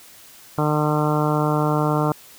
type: harmonic tone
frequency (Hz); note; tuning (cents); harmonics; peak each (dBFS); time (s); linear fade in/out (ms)
150.9; D3; +47; 1 / 2 / 3 / 4 / 5 / 6 / 7 / 8 / 9; -21 / -24 / -26 / -27 / -28 / -29 / -29 / -30 / -31; 0.58-2.12; 2
effects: white hiss -46 dBFS RMS until 2.38 s